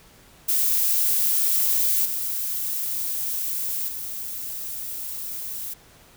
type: noise with level steps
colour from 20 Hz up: violet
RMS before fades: -21 / -27 / -32 dBFS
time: 0.48-5.74 s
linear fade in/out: 10 ms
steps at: 2.05 / 3.88 s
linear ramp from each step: 5 ms
effects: pink hiss -52 dBFS RMS until 6.16 s